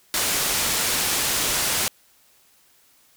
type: low-pass noise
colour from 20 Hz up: white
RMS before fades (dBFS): -23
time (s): 0.14-1.88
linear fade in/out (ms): 0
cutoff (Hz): 11000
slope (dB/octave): 12
effects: white hiss -58 dBFS RMS until 3.16 s